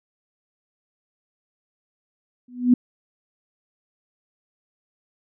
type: tone with exponential growth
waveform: sine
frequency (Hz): 246.9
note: B3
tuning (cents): 0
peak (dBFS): -8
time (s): 2.48-2.74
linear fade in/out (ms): 5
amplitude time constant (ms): 56
effects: none